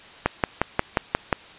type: click train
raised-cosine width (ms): 0.5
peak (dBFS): -3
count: 7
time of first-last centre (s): 0.26-1.328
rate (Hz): 5.62
effects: white hiss -45 dBFS RMS until 1.58 s + resampled to 8000 Hz